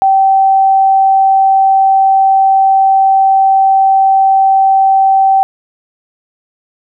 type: tone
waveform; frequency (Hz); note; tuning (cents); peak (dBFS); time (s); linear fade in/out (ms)
sine; 774; G5; -22; -5; 0.02-5.43; 0
effects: none